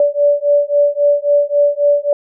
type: beating tone pair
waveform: sine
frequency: 577 / 580.7 Hz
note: D5 / D5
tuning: -31 / -20 cents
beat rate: 3.7 Hz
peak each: -13 dBFS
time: 0-2.13 s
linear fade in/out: 2 ms
effects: none